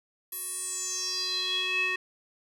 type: tone with band-pass filter sweep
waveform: square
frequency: 370 Hz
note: F#4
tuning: in tune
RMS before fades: -31 dBFS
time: 0.32-1.96 s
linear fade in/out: 5 ms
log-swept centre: 12000 to 2200 Hz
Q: 6.5
effects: none